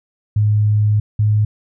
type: tone pair in turn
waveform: sine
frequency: 105.5 / 106.01 Hz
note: G#2 / G#2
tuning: +28 / +36 cents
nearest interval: unison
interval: 8 cents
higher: second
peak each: -11 dBFS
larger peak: neither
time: 0.36-1 / 1.19-1.45 s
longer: first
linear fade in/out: 5 ms
effects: none